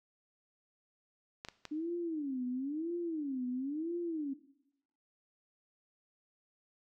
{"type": "clicks", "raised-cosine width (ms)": 0.2, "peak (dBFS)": -25, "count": 3, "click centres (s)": [1.449, 1.486, 1.653]}
{"type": "tone with vibrato", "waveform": "sine", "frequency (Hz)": 293.7, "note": "D4", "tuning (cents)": 0, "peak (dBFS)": -34, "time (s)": [1.71, 4.34], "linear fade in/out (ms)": 10, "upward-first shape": "sine", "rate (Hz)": 0.99, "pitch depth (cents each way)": 290}
{"effects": ["noise-tail reverb RT60 0.8 s tail -17 dB re dry"]}